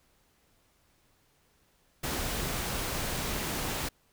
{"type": "noise", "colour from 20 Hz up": "pink", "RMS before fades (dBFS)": -33, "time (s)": [2.03, 3.89], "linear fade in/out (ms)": 10, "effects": ["pink hiss -68 dBFS RMS until 4.12 s"]}